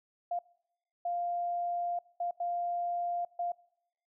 sine tone bursts at uneven times, 698.5 Hz, F5, in tune, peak -30 dBFS, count 5, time 0.31-0.39 / 1.05-1.99 / 2.2-2.31 / 2.4-3.25 / 3.39-3.52 s, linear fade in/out 5 ms, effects noise-tail reverb RT60 0.8 s tail -24 dB re dry

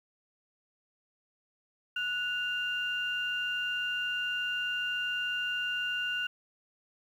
sine tone pair together, 1470.7 / 2794 Hz, F#6 / F7, -11 / 0 cents, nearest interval major seventh, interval 1111 cents, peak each -32 / -32 dBFS, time 1.96-6.27 s, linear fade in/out 5 ms, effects tanh soft clip ceiling -22 dBFS + 10-bit

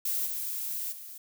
violet noise with level steps, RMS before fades -30 / -34 / -44 dBFS, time 0.05-1.18 s, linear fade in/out 5 ms, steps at 0.25 / 0.91 s, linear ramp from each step 20 ms, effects none

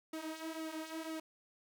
sawtooth tone with flanger, 319.1 Hz, D#4, 44 cents sharp, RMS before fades -43 dBFS, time 0.13-1.2 s, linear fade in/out 5 ms, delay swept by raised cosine 1.9 to 6.2 ms, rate 2 Hz, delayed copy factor -0.7, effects none

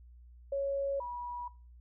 sine tone pair in turn, 554.4 / 970.9 Hz, C#5 / B5, 0 / -30 cents, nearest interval minor seventh, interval 970 cents, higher second, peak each -30 / -37 dBFS, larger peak first, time 0.52-1 / 1-1.48 s, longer neither, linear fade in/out 5 ms, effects noise-tail reverb RT60 0.4 s tail -22 dB re dry + added 60 Hz sine -52 dBFS peak until 1.8 s

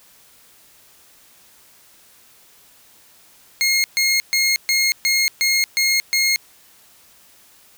20% pulse tone bursts, 2147 Hz, C7, 44 cents sharp, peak -10 dBFS, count 8, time 3.61-6.36 s, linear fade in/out 0 ms, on 230 ms, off 130 ms, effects white hiss -51 dBFS RMS until 7.77 s

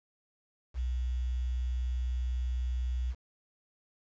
sine tone with quantisation, 62 Hz, B1, 7 cents sharp, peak -29 dBFS, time 0.74-3.15 s, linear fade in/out 50 ms, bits 9, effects resampled to 16000 Hz

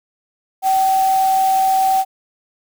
sine tone in noise, 766 Hz, G5, 40 cents flat, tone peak -12 dBFS, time 0.62-2.05 s, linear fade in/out 50 ms, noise white, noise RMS -30 dBFS, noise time 0.62-2.05 s, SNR +15 dB, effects none

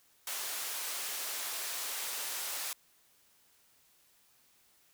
white band-pass noise, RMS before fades -38 dBFS, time 0.27-2.73 s, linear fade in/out 2 ms, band 540 to 16000 Hz, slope 12 dB/octave, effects white hiss -67 dBFS RMS until 4.93 s

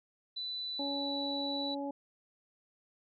sine tone with pitch glide, 3985 to 3951 Hz, B7 to B7, +15 to 0 cents, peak -36 dBFS, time 0.36-1.75 s, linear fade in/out 10 ms, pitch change -15 cents, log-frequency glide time 0.62-1.15 s
harmonic tone, 281 Hz, C#4, 24 cents sharp, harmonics 1 / 2 / 3, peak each -37 / -40 / -42 dBFS, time 0.79-1.91 s, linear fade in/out 5 ms
effects none

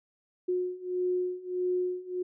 sine beating tone pair, 361.7 / 363.3 Hz, F#4 / F#4, -39 / -32 cents, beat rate 1.6 Hz, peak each -32 / -30 dBFS, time 0.48-2.23 s, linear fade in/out 10 ms, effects none

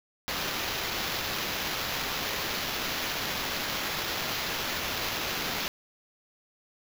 violet noise with sample-and-hold, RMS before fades -32 dBFS, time 0.28-5.68 s, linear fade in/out 0 ms, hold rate 8820 Hz, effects none

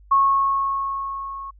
sine tone with level ramp, 1096 Hz, C#6, 20 cents flat, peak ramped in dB -12 to -31 dBFS, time 0.11-1.51 s, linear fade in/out 10 ms, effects added 50 Hz sine -46 dBFS peak until 1.59 s

